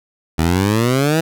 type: exponential sweep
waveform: 15% pulse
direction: up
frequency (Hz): 78.1 to 166.1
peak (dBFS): -7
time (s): 0.38-1.21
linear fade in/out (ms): 10
effects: none